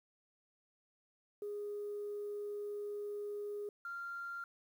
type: tone pair in turn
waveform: sine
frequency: 412.6 / 1387.8 Hz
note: G#4 / F6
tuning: -11 / -11 cents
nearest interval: octave + major sixth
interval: 2100 cents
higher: second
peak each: -38 / -40 dBFS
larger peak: first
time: 1.42-3.69 / 3.85-4.44 s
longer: first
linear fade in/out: 2 ms
effects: tanh soft clip ceiling -35 dBFS + 11-bit